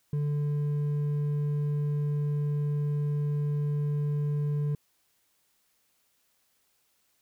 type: tone with hard clipping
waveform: sine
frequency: 146.6 Hz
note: D3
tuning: 3 cents flat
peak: -27 dBFS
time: 0.13-4.75 s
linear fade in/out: 2 ms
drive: 4 dB
effects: white hiss -71 dBFS RMS until 7.21 s